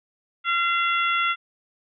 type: harmonic tone with a mistuned harmonic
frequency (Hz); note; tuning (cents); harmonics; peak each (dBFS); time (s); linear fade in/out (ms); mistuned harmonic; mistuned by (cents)
685; F5; -34; 2 / 3 / 4 / 5; -22 / -26 / -28 / -30; 0.44-1.36; 50; 5; -15
effects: none